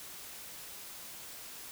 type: silence
effects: white hiss -47 dBFS RMS until 1.71 s